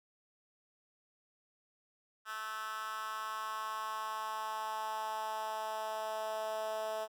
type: tone with high-pass filter sweep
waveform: 10% pulse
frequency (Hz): 217.8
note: A3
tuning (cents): -17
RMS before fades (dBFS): -39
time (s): 2.25-7.08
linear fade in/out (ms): 50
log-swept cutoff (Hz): 1400 to 600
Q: 3.6
effects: none